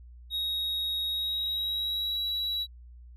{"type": "tone with pitch glide", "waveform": "triangle", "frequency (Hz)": [3775, 3904], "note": ["A#7", "B7"], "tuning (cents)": [21, -21], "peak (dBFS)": -27, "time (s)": [0.3, 2.67], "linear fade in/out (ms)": 50, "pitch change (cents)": 58, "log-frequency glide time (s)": [1.06, 2.25], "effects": ["added 60 Hz sine -46 dBFS peak until 3.16 s"]}